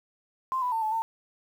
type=tone with pitch steps; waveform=sine; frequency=1045 / 992 / 900 / 867 / 903 Hz; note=C6 / B5 / A5 / A5 / A5; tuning=-2 / +7 / +39 / -26 / +45 cents; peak=-25 dBFS; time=0.52-1.02 s; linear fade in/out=0 ms; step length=100 ms; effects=9-bit